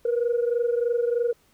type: tone pair together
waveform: sine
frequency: 470.7 / 493.9 Hz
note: A#4 / B4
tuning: +17 / 0 cents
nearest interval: minor second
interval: 83 cents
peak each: -21 / -25 dBFS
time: 0.05-1.33 s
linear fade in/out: 5 ms
effects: tanh soft clip ceiling -16 dBFS + pink hiss -62 dBFS RMS until 1.53 s